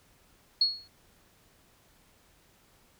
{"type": "tone with exponential decay", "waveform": "sine", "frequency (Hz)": 4330, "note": "C#8", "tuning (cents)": -41, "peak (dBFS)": -18, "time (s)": [0.61, 0.88], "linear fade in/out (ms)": 5, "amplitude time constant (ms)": 58, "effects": ["pink hiss -63 dBFS RMS until 2.99 s"]}